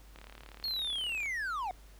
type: click train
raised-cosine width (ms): 0.3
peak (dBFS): -33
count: 41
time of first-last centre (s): 0.16-1.259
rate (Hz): 36.4
type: linear sweep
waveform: triangle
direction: down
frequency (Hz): 4355 to 704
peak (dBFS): -31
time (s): 0.64-1.71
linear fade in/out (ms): 0
effects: added 50 Hz sine -52 dBFS peak until 1.99 s + pink hiss -61 dBFS RMS until 1.99 s